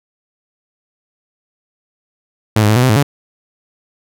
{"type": "tone with pitch steps", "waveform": "sawtooth", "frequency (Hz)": [108.7, 104.6, 108.4, 123.8, 129.3, 107.4, 142.6], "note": ["A2", "G#2", "A2", "B2", "C3", "A2", "C#3"], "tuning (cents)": [-21, 13, -25, 5, -20, -41, 49], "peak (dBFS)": -5, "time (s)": [2.56, 3.029], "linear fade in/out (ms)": 5, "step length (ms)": 67, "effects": []}